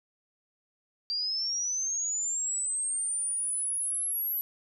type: linear sweep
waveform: sine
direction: up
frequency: 4680 to 11840 Hz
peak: -28 dBFS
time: 1.1-4.41 s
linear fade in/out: 0 ms
effects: none